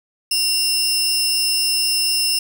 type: tone pair together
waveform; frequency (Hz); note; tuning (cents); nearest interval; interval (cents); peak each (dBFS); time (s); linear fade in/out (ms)
sawtooth; 2767 / 5227; F7 / E8; -17 / -16; major seventh; 1101; -19 / -15; 0.31-2.39; 5
effects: 8-bit